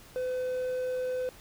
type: tone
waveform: triangle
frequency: 507 Hz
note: B4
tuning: 45 cents sharp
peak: -27 dBFS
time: 0.16-1.29 s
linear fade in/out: 0 ms
effects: pink hiss -53 dBFS RMS until 1.4 s